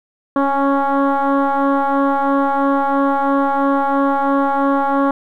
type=tone with frequency modulation; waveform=sine; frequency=278.5 Hz; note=C#4; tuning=8 cents sharp; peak=-12 dBFS; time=0.36-5.11 s; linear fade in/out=2 ms; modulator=277 Hz; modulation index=3.5; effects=tanh soft clip ceiling -8 dBFS + 9-bit